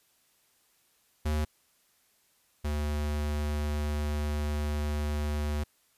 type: tone pair in turn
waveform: square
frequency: 76.1 / 74.32 Hz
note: D#2 / D2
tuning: -38 / +21 cents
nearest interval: unison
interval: 41 cents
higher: first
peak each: -27 / -29 dBFS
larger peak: first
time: 1.25-1.45 / 2.64-5.64 s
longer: second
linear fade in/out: 10 ms
effects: white hiss -68 dBFS RMS until 5.97 s + resampled to 32000 Hz